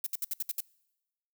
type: noise bursts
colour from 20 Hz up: violet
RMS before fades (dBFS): -32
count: 7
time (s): 0.04-0.605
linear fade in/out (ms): 2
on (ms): 25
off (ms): 65
effects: noise-tail reverb RT60 1.0 s tail -25 dB re dry